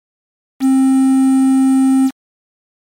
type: tone with quantisation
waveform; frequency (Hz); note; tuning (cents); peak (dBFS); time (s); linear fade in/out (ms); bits
triangle; 265.1; C4; +23; -6; 0.6-2.11; 50; 5
effects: MP3 64 kbps